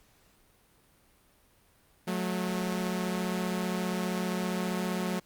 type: tone pair together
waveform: sawtooth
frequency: 182.48 / 217.6 Hz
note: F#3 / A3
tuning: -24 / -19 cents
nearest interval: minor third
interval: 305 cents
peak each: -27 / -30 dBFS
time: 2.07-5.2 s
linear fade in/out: 10 ms
effects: pink hiss -64 dBFS RMS until 5.25 s + Opus 48 kbps